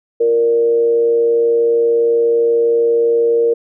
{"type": "tone with frequency modulation", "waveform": "sine", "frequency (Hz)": 466.2, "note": "A#4", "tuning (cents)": 0, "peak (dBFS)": -10, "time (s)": [0.2, 3.54], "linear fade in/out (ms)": 10, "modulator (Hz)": 123, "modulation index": 0.31, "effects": []}